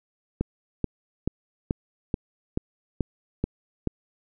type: click train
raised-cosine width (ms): 3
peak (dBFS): -11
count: 9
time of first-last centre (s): 0.41-3.873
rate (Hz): 2.31
effects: none